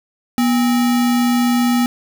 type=tone with sample-and-hold; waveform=sine; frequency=242.4 Hz; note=B3; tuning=32 cents flat; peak=-12 dBFS; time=0.38-1.86 s; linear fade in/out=0 ms; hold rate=1050 Hz; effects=none